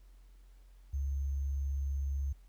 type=tone with sample-and-hold; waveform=sine; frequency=69.3 Hz; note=C#2; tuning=in tune; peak=-31 dBFS; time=0.93-2.33 s; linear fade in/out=10 ms; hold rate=6300 Hz; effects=added 45 Hz sine -54 dBFS peak until 2.48 s + pink hiss -72 dBFS RMS until 2.48 s